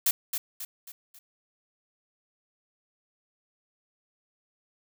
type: noise with echo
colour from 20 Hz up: blue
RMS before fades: -23 dBFS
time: 0.06-0.11 s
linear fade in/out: 5 ms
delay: 270 ms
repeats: 4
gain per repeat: -7 dB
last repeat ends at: 1.19 s
effects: none